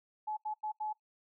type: tone bursts at uneven times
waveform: sine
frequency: 855 Hz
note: A5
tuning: 50 cents flat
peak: -34 dBFS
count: 4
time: 0.27-0.37 / 0.45-0.54 / 0.63-0.72 / 0.8-0.93 s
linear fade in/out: 10 ms
effects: noise-tail reverb RT60 0.1 s tail -19 dB re dry